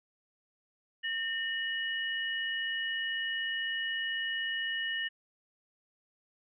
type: tone pair together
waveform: sine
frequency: 1819 / 2919 Hz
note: A#6 / F#7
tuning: -43 / -24 cents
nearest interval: minor sixth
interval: 819 cents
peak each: -33 / -35 dBFS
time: 1.03-5.09 s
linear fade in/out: 20 ms
effects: none